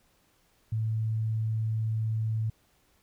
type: tone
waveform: sine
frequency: 110.5 Hz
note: A2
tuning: 8 cents sharp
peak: -26 dBFS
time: 0.72-2.5 s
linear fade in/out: 5 ms
effects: pink hiss -67 dBFS RMS until 3.02 s